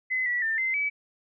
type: tone with pitch steps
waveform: sine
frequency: 2034 / 1947 / 1793 / 2070 / 2289 Hz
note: C7 / B6 / A6 / C7 / D7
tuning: -50 / -25 / +32 / -19 / -45 cents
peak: -24 dBFS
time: 0.1-0.9 s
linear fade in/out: 20 ms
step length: 160 ms
effects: none